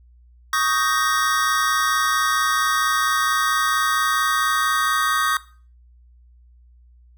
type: chord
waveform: square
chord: Eb dominant seventh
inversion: third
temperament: just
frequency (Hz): 1120.1 / 1244.5 / 1555.6 / 1866.8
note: Db6 / Eb6 / G6 / Bb6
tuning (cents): +18 / 0 / -14 / +2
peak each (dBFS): -24 / -23 / -26 / -27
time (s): 0.53-5.37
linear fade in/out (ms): 2
effects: noise-tail reverb RT60 0.4 s tail -17 dB re dry + added 60 Hz sine -48 dBFS peak until 7.17 s